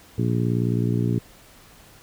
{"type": "harmonic tone", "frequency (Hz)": 59.1, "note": "A#1", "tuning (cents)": 24, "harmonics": [2, 3, 4, 5, 6, 7], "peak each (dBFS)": [-22, -26, -28, -30, -32, -33], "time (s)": [0.18, 1.19], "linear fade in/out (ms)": 5, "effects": ["pink hiss -50 dBFS RMS until 2.02 s"]}